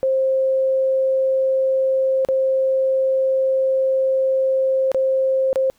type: tone with dropouts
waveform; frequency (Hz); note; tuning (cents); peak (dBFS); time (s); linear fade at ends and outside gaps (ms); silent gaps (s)
sine; 529; C5; +19; -15; 0.03-5.7; 0; 2.249-2.287 / 4.917-4.946 / 5.53-5.558
effects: pink hiss -60 dBFS RMS until 5.78 s